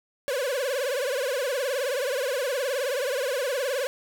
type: tone with vibrato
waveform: 45% pulse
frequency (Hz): 530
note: C5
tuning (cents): +22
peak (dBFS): -25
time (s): 0.28-3.87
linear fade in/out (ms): 0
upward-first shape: triangle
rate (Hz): 19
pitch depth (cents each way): 190
effects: none